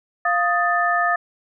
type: tone cluster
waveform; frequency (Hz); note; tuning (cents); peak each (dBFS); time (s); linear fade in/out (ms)
sine; 697 / 1249 / 1769; F5 / D#6 / A6; -4 / +6 / +9; -21; 0.25-1.16; 5
effects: none